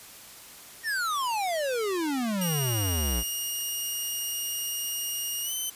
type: exponential sweep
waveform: square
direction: down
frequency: 1881 to 54.9 Hz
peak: -27 dBFS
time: 0.83-3.24 s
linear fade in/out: 50 ms
type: tone with pitch glide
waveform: 5% pulse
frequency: 2855 to 3060 Hz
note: F7 to G7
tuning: +37 to -42 cents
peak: -21 dBFS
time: 2.41-5.7 s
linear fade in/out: 5 ms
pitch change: +121 cents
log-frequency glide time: 5.42-5.53 s
effects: white hiss -47 dBFS RMS until 5.75 s + resampled to 32000 Hz